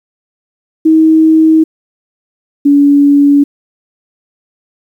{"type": "tone pair in turn", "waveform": "sine", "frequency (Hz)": [317.9, 285], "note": ["D#4", "C#4"], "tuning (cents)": [37, 48], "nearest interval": "major second", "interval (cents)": 189, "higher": "first", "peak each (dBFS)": -3, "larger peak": "neither", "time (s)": [[0.85, 1.64], [2.65, 3.44]], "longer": "neither", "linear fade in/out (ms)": 10, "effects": ["7-bit"]}